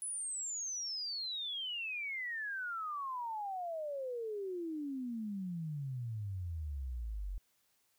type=exponential sweep; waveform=sine; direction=down; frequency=10240 to 44.32 Hz; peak=-37 dBFS; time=0.02-7.38 s; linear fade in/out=0 ms; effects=white hiss -75 dBFS RMS until 7.98 s